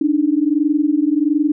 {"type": "tone pair together", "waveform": "sine", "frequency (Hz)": [287.8, 309.2], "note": ["D4", "D#4"], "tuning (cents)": [-35, -11], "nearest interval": "minor second", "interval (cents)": 124, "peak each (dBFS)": -16, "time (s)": [0.01, 1.52], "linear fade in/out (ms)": 5, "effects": []}